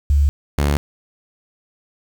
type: tone pair in turn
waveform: sine / sawtooth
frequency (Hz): 71.6 / 72.1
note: D2 / D2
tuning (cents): -43 / -31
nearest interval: unison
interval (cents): 12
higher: second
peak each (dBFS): -11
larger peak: neither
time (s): 0.1-0.29 / 0.58-0.77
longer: neither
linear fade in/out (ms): 0
effects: 7-bit